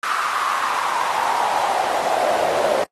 brown noise with high-pass filter sweep, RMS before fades -21 dBFS, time 0.03-2.84 s, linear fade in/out 2 ms, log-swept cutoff 1300 to 570 Hz, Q 5.6, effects noise-tail reverb RT60 0.1 s tail -23 dB re dry + AAC 32 kbps

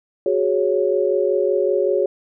sine chord, F# suspended second, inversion none, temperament equal, 370 / 415.3 / 554.4 Hz, F#4 / G#4 / C#5, 0 / 0 / 0 cents, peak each -20 dBFS, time 0.26-2.06 s, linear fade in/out 2 ms, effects none

